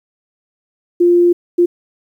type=tone bursts at uneven times; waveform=sine; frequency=349.2 Hz; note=F4; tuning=in tune; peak=-7 dBFS; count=2; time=1-1.33 / 1.58-1.66 s; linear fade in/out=10 ms; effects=8-bit